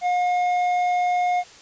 sine tone with hard clipping, 717 Hz, F5, 45 cents sharp, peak -20 dBFS, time 0.01-1.44 s, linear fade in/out 50 ms, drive 6 dB, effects white hiss -46 dBFS RMS until 1.61 s + resampled to 16000 Hz

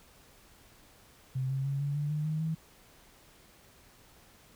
sine tone with pitch steps, 130.81 / 134.64 / 138.59 / 142.65 / 146.83 / 151.13 / 155.56 / 160.12 Hz, C3 / C3 / C#3 / C#3 / D3 / D3 / D#3 / D#3, 0 / +50 / 0 / +50 / 0 / +50 / 0 / +50 cents, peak -29 dBFS, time 1.35-2.55 s, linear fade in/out 10 ms, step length 150 ms, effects pink hiss -59 dBFS RMS until 4.55 s

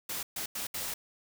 white noise bursts at uneven times, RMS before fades -36 dBFS, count 4, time 0.09-0.23 / 0.36-0.46 / 0.55-0.67 / 0.74-0.94 s, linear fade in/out 5 ms, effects none

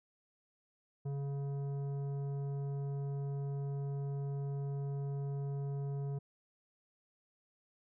sine tone with tanh clipping, 140 Hz, C#3, 18 cents sharp, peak -37 dBFS, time 1.05-6.19 s, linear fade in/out 10 ms, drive 11 dB, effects none

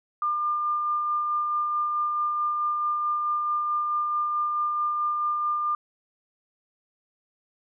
sine tone with tremolo, 1200 Hz, D6, 37 cents sharp, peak -22 dBFS, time 0.22-5.75 s, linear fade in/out 2 ms, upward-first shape sine, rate 4.6 Hz, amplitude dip 25%, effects none

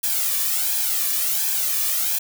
blue noise with flanger, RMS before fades -22 dBFS, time 0.03-2.19 s, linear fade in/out 10 ms, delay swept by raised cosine 1.2 to 1.73 ms, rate 1.4 Hz, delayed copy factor +0.7, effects none

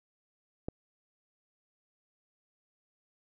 click, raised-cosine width 2 ms, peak -21 dBFS, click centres 0.685 s, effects none

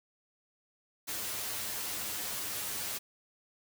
white noise with comb filter, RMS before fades -37 dBFS, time 1.07-2.99 s, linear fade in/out 20 ms, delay 9.6 ms, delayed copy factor +0.85, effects none

